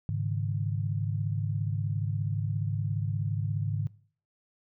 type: chord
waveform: sine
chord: Ab suspended fourth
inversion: none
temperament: equal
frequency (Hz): 103.83 / 138.59 / 155.56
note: Ab2 / Db3 / Eb3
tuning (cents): 0 / 0 / 0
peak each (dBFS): -30 / -33 / -34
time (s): 0.09-3.87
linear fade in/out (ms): 0
effects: noise-tail reverb RT60 0.5 s tail -21 dB re dry